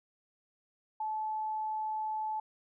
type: tone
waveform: sine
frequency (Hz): 866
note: A5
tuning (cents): -28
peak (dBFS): -32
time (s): 1-2.4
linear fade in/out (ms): 5
effects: none